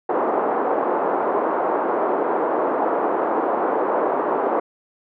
pink band-pass noise, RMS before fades -21 dBFS, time 0.09-4.6 s, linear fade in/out 5 ms, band 340 to 1100 Hz, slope 24 dB/octave, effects none

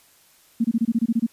sine tone bursts, 230 Hz, A#3, 23 cents flat, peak -16 dBFS, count 10, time 0.6-1.266 s, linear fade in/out 10 ms, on 45 ms, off 24 ms, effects white hiss -56 dBFS RMS until 1.32 s + resampled to 32000 Hz

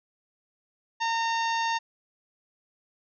harmonic tone, 915 Hz, A#5, 32 cents flat, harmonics 1 / 2 / 3 / 4 / 5 / 6 / 7, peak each -26 / -32 / -36 / -38 / -40 / -42 / -43 dBFS, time 1-1.79 s, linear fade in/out 20 ms, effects none

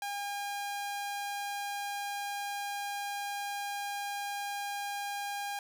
sawtooth tone, 809 Hz, G#5, 46 cents flat, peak -31 dBFS, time 0.02-5.59 s, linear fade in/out 2 ms, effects none

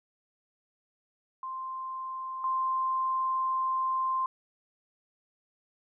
sine tone pair in turn, 1046.5 / 1046.5 Hz, C6 / C6, 0 / 0 cents, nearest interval unison, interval 0 cents, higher neither, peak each -34 / -26 dBFS, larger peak second, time 1.43-2.44 / 2.44-4.26 s, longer second, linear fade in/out 2 ms, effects none

